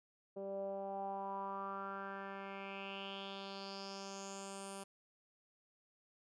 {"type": "tone with low-pass filter sweep", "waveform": "10% pulse", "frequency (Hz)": 196, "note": "G3", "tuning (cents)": 0, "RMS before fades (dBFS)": -45, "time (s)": [0.36, 4.84], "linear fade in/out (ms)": 10, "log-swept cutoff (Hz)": [500, 10000], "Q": 5, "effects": []}